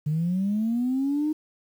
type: linear sweep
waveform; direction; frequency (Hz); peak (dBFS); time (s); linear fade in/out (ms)
sine; up; 146.83 to 311.1; -21; 0.06-1.33; 10
effects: tanh soft clip ceiling -18 dBFS + 9-bit